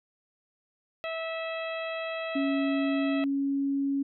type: harmonic tone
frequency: 652 Hz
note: E5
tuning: 19 cents flat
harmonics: 1 / 2 / 3 / 4 / 5 / 6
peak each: -33 / -40 / -41 / -39 / -45 / -50 dBFS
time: 1.04-3.24 s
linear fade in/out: 0 ms
type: tone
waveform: sine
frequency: 277.2 Hz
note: C#4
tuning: in tune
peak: -25 dBFS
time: 2.35-4.03 s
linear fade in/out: 10 ms
effects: none